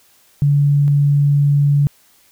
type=tone pair in turn; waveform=sine; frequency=143.4 / 143.4 Hz; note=D3 / D3; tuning=-41 / -41 cents; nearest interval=unison; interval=0 cents; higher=neither; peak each=-10 dBFS; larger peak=neither; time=0.42-0.88 / 0.88-1.87 s; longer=second; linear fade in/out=0 ms; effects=white hiss -53 dBFS RMS until 2.31 s